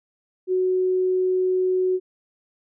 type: tone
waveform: sine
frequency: 370 Hz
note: F#4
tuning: in tune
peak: -18 dBFS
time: 0.47-2 s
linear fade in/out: 50 ms
effects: none